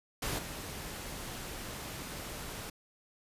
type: noise with level steps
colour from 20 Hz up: pink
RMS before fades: -35 / -42 dBFS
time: 0.22-2.7 s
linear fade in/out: 5 ms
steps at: 0.38 s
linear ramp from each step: 10 ms
effects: resampled to 32000 Hz